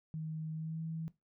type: tone with pitch glide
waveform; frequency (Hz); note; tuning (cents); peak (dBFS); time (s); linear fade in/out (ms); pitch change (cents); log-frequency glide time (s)
sine; 157.7 to 161.76; D#3 to E3; +24 to -32; -37; 0.14-1.08; 0; +44; 0.53-0.81
effects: noise-tail reverb RT60 0.2 s tail -17 dB re dry